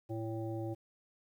harmonic tone, 111.8 Hz, A2, 28 cents sharp, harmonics 1 / 3 / 5 / 7, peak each -39 / -39 / -45 / -48 dBFS, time 0.09-0.75 s, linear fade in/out 20 ms, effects 11-bit

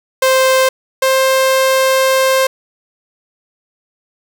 sawtooth tone pair in turn, 523.3 / 527.5 Hz, C5 / C5, 0 / +14 cents, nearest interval unison, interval 14 cents, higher second, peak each -5 / -6 dBFS, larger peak first, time 0.22-0.69 / 1.02-2.47 s, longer second, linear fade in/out 5 ms, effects none

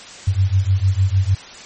sine beating tone pair, 92.5 / 99.1 Hz, F#2 / G2, 0 / +19 cents, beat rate 6.6 Hz, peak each -16 dBFS, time 0.27-1.35 s, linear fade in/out 10 ms, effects white hiss -37 dBFS RMS until 1.65 s + MP3 32 kbps

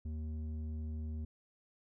square tone with low-pass filter, 77.78 Hz, D#2, in tune, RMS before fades -40 dBFS, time 0.05-1.25 s, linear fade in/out 5 ms, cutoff 210 Hz, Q 1.2, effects none

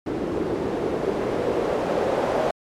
blue noise with low-pass filter sweep, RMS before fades -24 dBFS, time 0.06-2.51 s, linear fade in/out 5 ms, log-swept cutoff 340 to 560 Hz, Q 2.1, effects MP3 96 kbps

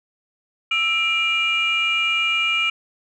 sine tone cluster, 1319 / 2378 / 2857 Hz, E6 / D7 / F7, +1 / +21 / +39 cents, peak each -26 / -19 / -21 dBFS, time 0.71-2.7 s, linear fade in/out 5 ms, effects tanh soft clip ceiling -11 dBFS

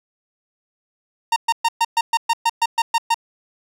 45% pulse tone bursts, 922 Hz, A#5, 19 cents flat, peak -14 dBFS, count 12, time 1.32-3.144 s, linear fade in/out 5 ms, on 42 ms, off 120 ms, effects low-pass 10000 Hz 12 dB/octave + 9-bit

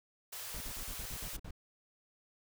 white band-stop noise, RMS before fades -44 dBFS, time 0.32-1.37 s, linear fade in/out 10 ms, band 130 to 390 Hz, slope 48 dB/octave
brown noise bursts, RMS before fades -44 dBFS, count 9, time 0.54-1.508 s, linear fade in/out 2 ms, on 64 ms, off 49 ms
effects none

